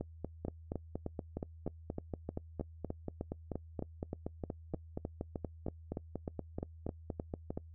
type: two click trains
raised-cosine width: 2 ms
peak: -24 / -24 dBFS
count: 24 / 33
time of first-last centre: 0.45-7.505 / 0.01-7.575 s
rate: 3.26 / 4.23 Hz
effects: noise-tail reverb RT60 0.1 s tail -24 dB re dry + added 81 Hz sine -50 dBFS peak until 7.74 s